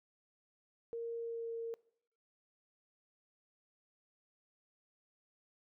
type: tone with pitch glide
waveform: sine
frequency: 464.2 to 459.7 Hz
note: A#4 to A#4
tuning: -7 to -24 cents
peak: -38 dBFS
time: 0.93-1.74 s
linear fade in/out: 0 ms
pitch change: -17 cents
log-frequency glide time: 1.18-1.52 s
effects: noise-tail reverb RT60 0.7 s tail -22 dB re dry